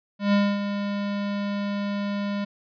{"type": "tone with ADSR envelope", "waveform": "square", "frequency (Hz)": 202.4, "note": "G#3", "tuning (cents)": -44, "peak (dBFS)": -17, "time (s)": [0.19, 2.45], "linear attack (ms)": 140, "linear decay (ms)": 250, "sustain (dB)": -9, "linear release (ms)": 11, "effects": ["resampled to 11025 Hz"]}